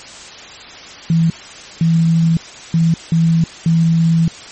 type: tone bursts at uneven times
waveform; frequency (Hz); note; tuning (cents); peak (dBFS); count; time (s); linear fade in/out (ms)
sine; 164.81; E3; 0; -9; 5; 1.1-1.3 / 1.81-2.37 / 2.74-2.94 / 3.12-3.44 / 3.66-4.28; 2
effects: white hiss -34 dBFS RMS until 4.51 s + MP3 32 kbps